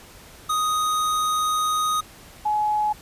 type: tone pair in turn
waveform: square / sine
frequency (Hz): 1247 / 845.4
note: D#6 / G#5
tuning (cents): +3 / +31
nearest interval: perfect fifth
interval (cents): 672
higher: first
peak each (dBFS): -21 / -19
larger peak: second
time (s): 0.49-2.01 / 2.45-2.93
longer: first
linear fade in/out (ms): 10
effects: pink hiss -46 dBFS RMS until 3.01 s + resampled to 32000 Hz